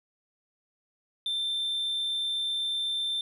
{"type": "tone", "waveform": "sine", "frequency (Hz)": 3566, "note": "A7", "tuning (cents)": 22, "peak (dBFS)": -25, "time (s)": [1.26, 3.21], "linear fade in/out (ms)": 2, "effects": ["tanh soft clip ceiling -26 dBFS"]}